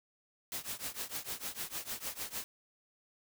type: noise with tremolo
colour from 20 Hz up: white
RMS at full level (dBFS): -37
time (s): 0.52-2.44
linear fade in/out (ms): 0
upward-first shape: triangle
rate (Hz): 6.6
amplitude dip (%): 95
effects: none